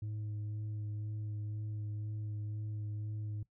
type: tone with vibrato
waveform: sine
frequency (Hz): 105.9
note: G#2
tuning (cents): +34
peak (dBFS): -34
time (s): 0.02-3.43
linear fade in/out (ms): 5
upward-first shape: sine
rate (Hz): 2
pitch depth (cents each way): 15
effects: noise-tail reverb RT60 0.1 s tail -20 dB re dry + tanh soft clip ceiling -36 dBFS